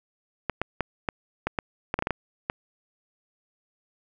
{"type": "clicks", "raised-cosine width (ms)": 0.5, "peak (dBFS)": -10, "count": 12, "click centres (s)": [0.497, 0.616, 0.807, 1.088, 1.47, 1.588, 1.941, 1.99, 2.024, 2.071, 2.107, 2.499], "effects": []}